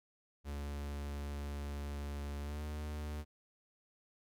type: tone with pitch glide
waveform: 45% pulse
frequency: 71.8 to 74.94 Hz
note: D2 to D2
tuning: -39 to +36 cents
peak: -39 dBFS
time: 0.44-3.25 s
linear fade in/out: 50 ms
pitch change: +75 cents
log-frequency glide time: 2.4-2.62 s
effects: none